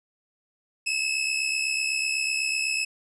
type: tone pair together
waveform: sawtooth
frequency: 2573 / 2641 Hz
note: E7 / E7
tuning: -43 / +3 cents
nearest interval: unison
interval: 46 cents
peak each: -23 / -25 dBFS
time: 0.86-2.85 s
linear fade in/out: 10 ms
effects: resampled to 24000 Hz